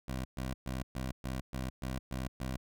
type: tone bursts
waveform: 15% pulse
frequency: 64.7 Hz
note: C2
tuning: 19 cents flat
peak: -29 dBFS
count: 9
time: 0.08-2.57 s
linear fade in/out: 5 ms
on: 170 ms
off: 120 ms
effects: none